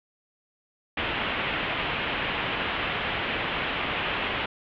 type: low-pass noise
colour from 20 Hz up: white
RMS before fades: -29 dBFS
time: 0.97-4.46 s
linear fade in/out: 5 ms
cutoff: 3200 Hz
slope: 48 dB/octave
effects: none